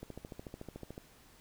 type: click train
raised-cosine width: 2 ms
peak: -30 dBFS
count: 14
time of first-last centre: 0.03-0.979 s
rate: 13.7 Hz
effects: pink hiss -61 dBFS RMS until 1.4 s